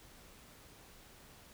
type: silence
effects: pink hiss -58 dBFS RMS until 1.53 s